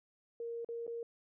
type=tone with dropouts; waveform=sine; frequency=466.2 Hz; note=A#4; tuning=in tune; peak=-38 dBFS; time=0.4-1.03 s; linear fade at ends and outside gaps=2 ms; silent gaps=0.647-0.688 / 0.867-0.877 s; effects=none